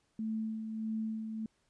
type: tone with tremolo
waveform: sine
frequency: 220 Hz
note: A3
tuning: in tune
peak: -32 dBFS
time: 0.19-1.46 s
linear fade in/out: 2 ms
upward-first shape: sine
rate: 1.6 Hz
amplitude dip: 45%
effects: pink hiss -75 dBFS RMS until 1.69 s + resampled to 22050 Hz